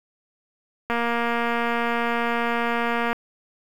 click train, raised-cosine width 0.5 ms, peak -10 dBFS, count 525, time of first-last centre 0.9-3.13 s, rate 235 Hz, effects 7-bit

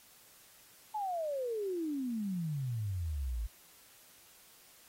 sine exponential sweep, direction down, 877 to 51.91 Hz, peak -33 dBFS, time 0.94-3.47 s, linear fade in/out 10 ms, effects white hiss -60 dBFS RMS until 4.88 s + AAC 48 kbps

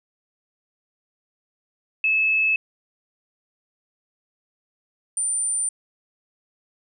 sine tone pair in turn, 2600 / 9122 Hz, E7 / C#9, -24 / +49 cents, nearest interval octave + minor seventh, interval 2173 cents, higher second, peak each -17 / -21 dBFS, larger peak first, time 2.04-2.56 / 5.17-5.69 s, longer neither, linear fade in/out 2 ms, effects none

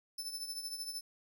sawtooth tone with tremolo, 5274 Hz, E8, in tune, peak -34 dBFS, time 0.18-1.01 s, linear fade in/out 5 ms, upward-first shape triangle, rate 13 Hz, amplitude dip 70%, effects none

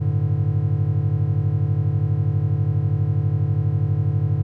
triangle chord, G suspended second, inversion none, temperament just, 98 / 110.25 / 147 Hz, G2 / A2 / D3, 0 / +4 / +2 cents, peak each -20 dBFS, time 0-4.43 s, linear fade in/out 20 ms, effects none

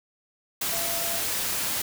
sine tone in noise, 676 Hz, E5, 43 cents sharp, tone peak -35 dBFS, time 0.72-1.2 s, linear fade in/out 5 ms, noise white, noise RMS -28 dBFS, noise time 0.61-1.82 s, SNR -10 dB, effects none

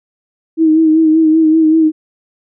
sine tone with vibrato, 317.5 Hz, D#4, 35 cents sharp, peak -6 dBFS, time 0.57-1.92 s, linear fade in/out 50 ms, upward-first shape sine, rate 5.2 Hz, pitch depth 38 cents each way, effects none

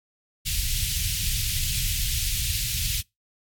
pink band-stop noise, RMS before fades -26 dBFS, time 0.45-3.02 s, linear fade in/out 20 ms, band 120 to 2700 Hz, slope 24 dB/octave, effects noise-tail reverb RT60 0.2 s tail -25 dB re dry + AAC 64 kbps

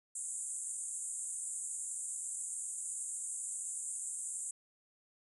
white band-pass noise, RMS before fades -41 dBFS, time 0.15-4.51 s, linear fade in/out 5 ms, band 7100 to 9700 Hz, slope 96 dB/octave, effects none

